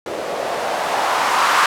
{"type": "noise with low-pass filter sweep", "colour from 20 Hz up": "violet", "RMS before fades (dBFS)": -19, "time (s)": [0.06, 1.66], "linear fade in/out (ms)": 2, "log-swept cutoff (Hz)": [470, 1200], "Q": 2.3, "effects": []}